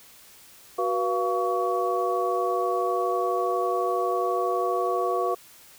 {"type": "tone cluster", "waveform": "sine", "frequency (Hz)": [372.4, 484.6, 693, 1127], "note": ["F#4", "B4", "F5", "C#6"], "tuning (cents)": [11, -33, -14, 28], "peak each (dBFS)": -28, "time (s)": [0.78, 5.35], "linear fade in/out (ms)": 10, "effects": ["white hiss -51 dBFS RMS until 5.78 s"]}